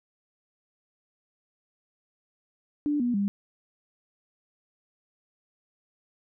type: tone with pitch steps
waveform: sine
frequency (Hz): 293.7 / 242.7 / 200.6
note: D4 / B3 / G3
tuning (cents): 0 / -30 / +40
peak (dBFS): -23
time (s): 2.86-3.28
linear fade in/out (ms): 0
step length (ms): 140
effects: none